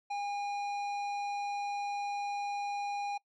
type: tone with tanh clipping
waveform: triangle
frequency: 812 Hz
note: G#5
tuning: 39 cents flat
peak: -35 dBFS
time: 0.1-3.18 s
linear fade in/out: 10 ms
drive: 16 dB
effects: noise-tail reverb RT60 0.1 s tail -23 dB re dry